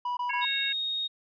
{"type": "tone bursts", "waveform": "triangle", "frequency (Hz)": 979, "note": "B5", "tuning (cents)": -15, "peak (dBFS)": -26, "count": 3, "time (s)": [0.05, 0.452], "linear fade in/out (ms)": 5, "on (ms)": 120, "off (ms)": 21}
{"type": "harmonic tone", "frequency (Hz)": 550, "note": "C#5", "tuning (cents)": -14, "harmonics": [3, 4, 5], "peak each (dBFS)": [-34, -34, -34], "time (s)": [0.29, 0.73], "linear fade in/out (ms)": 10}
{"type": "tone", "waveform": "sine", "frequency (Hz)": 3729, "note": "A#7", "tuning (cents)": 0, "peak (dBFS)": -28, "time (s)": [0.41, 1.08], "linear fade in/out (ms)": 20}
{"effects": ["resampled to 11025 Hz"]}